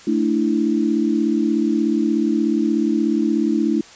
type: chord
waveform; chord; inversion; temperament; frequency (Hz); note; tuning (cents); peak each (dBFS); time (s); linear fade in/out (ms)
sine; A suspended fourth; none; just; 220 / 293.3 / 330; A3 / D4 / E4; 0 / -2 / +2; -20; 0.07-3.81; 5
effects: white hiss -43 dBFS RMS until 3.95 s + resampled to 16000 Hz